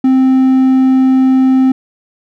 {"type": "tone", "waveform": "triangle", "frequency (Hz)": 261.6, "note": "C4", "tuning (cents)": 0, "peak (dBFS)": -4, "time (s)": [0.04, 1.72], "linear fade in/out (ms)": 5, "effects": []}